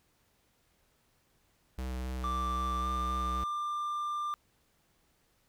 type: tone with vibrato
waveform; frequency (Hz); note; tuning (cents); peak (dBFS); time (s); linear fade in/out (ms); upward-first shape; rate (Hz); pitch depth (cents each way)
square; 63.7; C2; -46; -35; 1.78-3.44; 5; square; 3.8; 13
type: tone with pitch glide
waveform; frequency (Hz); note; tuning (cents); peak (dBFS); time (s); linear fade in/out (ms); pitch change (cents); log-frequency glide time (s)
triangle; 1174.7 to 1191.1; D6 to D6; 0 to +24; -30; 2.24-4.34; 0; +24; 2.79-2.86
effects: pink hiss -71 dBFS RMS until 5.48 s